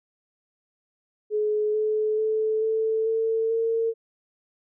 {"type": "tone with pitch steps", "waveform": "sine", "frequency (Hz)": [424, 429.9, 435.9, 442, 448.2, 454.4], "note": ["G#4", "A4", "A4", "A4", "A4", "A#4"], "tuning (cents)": [36, -40, -16, 8, 32, -44], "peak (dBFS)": -21, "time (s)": [1.3, 3.94], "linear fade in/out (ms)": 50, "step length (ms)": 440, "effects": []}